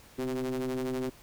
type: ring-modulated tone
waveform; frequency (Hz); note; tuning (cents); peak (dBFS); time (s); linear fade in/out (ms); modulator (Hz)
square; 65.41; C2; 0; -28; 0.18-1.1; 10; 321
effects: pink hiss -55 dBFS RMS until 1.22 s